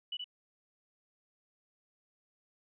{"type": "tone with echo", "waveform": "sine", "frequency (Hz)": 2960, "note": "F#7", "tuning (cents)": 0, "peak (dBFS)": -35, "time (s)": [0.12, 0.17], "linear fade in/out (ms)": 5, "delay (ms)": 73, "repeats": 1, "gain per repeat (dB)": -3, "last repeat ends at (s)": 0.243, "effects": []}